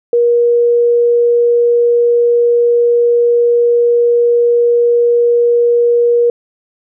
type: tone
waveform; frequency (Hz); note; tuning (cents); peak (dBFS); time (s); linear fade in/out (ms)
sine; 475.8; A#4; +35; -7; 0.13-6.3; 2
effects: none